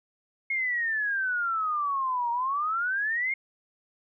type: exponential two-way sweep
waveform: sine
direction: down then up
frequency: 2167 to 932.3 to 2167 Hz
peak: -25 dBFS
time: 0.5-3.34 s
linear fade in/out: 5 ms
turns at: 2.31 s
effects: none